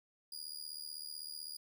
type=tone with amplitude modulation; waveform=sawtooth; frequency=4863 Hz; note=D#8; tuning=40 cents flat; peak=-37 dBFS; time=0.32-1.57 s; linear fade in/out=5 ms; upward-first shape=sine; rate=75.9 Hz; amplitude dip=85%; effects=none